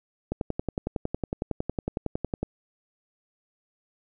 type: click train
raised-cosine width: 2 ms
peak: -14 dBFS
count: 24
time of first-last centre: 0.32-2.43 s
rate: 10.9 Hz
effects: none